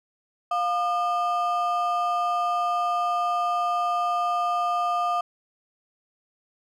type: ring-modulated tone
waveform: triangle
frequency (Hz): 958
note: A#5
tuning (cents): +47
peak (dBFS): -17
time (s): 0.51-5.21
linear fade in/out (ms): 5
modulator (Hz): 253
effects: none